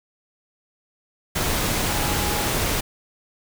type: tone in noise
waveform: sine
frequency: 830 Hz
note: G#5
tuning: 1 cent flat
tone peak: -32 dBFS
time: 1.87-2.51 s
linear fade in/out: 10 ms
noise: pink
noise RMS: -23 dBFS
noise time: 1.35-2.81 s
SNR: -12 dB
effects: none